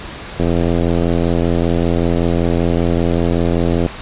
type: click train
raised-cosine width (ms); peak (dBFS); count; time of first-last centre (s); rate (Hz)
2; -3; 296; 0.4-3.862; 85.2
effects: pink hiss -30 dBFS RMS until 4.01 s + resampled to 8000 Hz